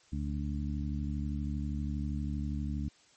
harmonic tone, 72.5 Hz, D2, 22 cents flat, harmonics 1 / 2 / 3 / 4, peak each -34 / -38 / -38 / -42 dBFS, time 0.12-2.89 s, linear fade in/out 10 ms, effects white hiss -63 dBFS RMS until 3.16 s + MP3 32 kbps

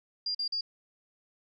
sine tone bursts, 4800 Hz, D8, 37 cents sharp, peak -29 dBFS, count 3, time 0.26-0.61 s, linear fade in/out 5 ms, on 88 ms, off 43 ms, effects none

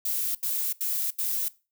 violet noise bursts, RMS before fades -28 dBFS, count 4, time 0.05-1.484 s, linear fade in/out 5 ms, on 300 ms, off 78 ms, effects noise-tail reverb RT60 0.3 s tail -20 dB re dry

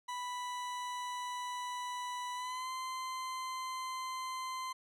40% pulse tone with pitch glide, 987.8 to 1035.1 Hz, B5 to C6, 0 to -19 cents, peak -37 dBFS, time 0.08-4.73 s, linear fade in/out 10 ms, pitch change +81 cents, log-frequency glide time 2.34-2.7 s, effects low-pass 10000 Hz 12 dB/octave

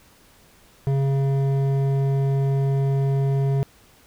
sine tone with hard clipping, 137 Hz, C#3, 20 cents flat, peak -20 dBFS, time 0.87-3.63 s, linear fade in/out 0 ms, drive 10 dB, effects pink hiss -54 dBFS RMS until 4.06 s

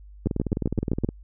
two click trains, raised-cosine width 3 ms, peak -10 / -13 dBFS, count 7 / 17, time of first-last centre 0.27-1.046 / 0.26-1.089 s, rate 7.73 / 19.3 Hz, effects added 50 Hz sine -43 dBFS peak until 1.23 s

